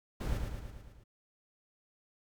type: noise with echo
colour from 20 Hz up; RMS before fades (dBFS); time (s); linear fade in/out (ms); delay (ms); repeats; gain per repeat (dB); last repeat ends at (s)
brown; -34; 0.2-0.38; 10; 110; 6; -4; 1.04
effects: none

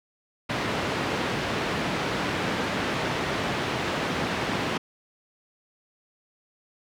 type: band-pass noise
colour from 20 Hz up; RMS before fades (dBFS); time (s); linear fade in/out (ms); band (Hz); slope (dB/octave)
pink; -28; 0.49-4.78; 10; 140 to 3200; 12
effects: none

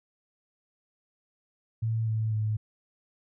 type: tone with pitch steps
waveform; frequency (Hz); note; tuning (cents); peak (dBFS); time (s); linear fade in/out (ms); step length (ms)
sine; 112.6 / 110.22 / 107.89; A2 / A2 / A2; +40 / +3 / -34; -25; 1.82-2.57; 10; 250
effects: none

